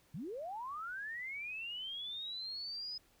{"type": "linear sweep", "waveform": "sine", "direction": "up", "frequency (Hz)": [126, 5060], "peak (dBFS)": -40, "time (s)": [0.14, 2.98], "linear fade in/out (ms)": 5, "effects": ["pink hiss -69 dBFS RMS until 3.2 s"]}